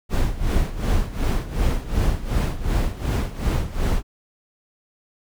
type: noise with tremolo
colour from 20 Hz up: brown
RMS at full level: -18 dBFS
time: 0.09-4.03 s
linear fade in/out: 50 ms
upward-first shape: sine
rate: 2.7 Hz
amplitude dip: 80%
effects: none